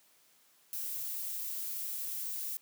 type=noise; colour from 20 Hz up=violet; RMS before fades=-38 dBFS; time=0.73-2.57 s; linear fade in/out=0 ms; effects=white hiss -66 dBFS RMS until 2.61 s + high-pass 150 Hz 12 dB/octave